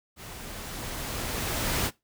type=noise with level ramp; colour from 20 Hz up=pink; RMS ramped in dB=-43 to -26 dBFS; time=0.16-1.91 s; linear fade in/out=50 ms; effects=noise-tail reverb RT60 0.2 s tail -20 dB re dry